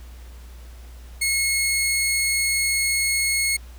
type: tone pair together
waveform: sawtooth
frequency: 2173 / 4346 Hz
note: C#7 / C#8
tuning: -35 / -35 cents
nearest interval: octave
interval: 1200 cents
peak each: -18 dBFS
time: 1.21-3.57 s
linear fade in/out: 10 ms
effects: added 60 Hz sine -38 dBFS peak until 3.78 s + pink hiss -51 dBFS RMS until 3.78 s